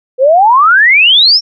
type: exponential sweep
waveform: sine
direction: up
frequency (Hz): 493.9 to 5588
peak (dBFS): -3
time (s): 0.18-1.41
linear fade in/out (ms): 50
effects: none